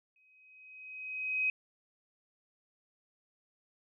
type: tone with exponential growth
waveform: sine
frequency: 2526 Hz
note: D#7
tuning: 26 cents sharp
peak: -26 dBFS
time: 0.16-1.5 s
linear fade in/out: 2 ms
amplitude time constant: 290 ms
effects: none